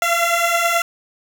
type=beating tone pair; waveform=15% pulse; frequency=676 / 685.4 Hz; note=E5 / F5; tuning=+43 / -33 cents; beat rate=9.4 Hz; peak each=-14 / -11 dBFS; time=0.02-0.82 s; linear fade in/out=2 ms; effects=none